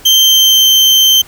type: tone with pitch glide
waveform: 35% pulse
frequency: 3136 to 3116 Hz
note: G7 to G7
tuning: 0 to -11 cents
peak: -3 dBFS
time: 0.05-1.22 s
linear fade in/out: 10 ms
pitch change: -11 cents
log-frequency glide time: 0.19-0.67 s
effects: pink hiss -38 dBFS RMS until 1.27 s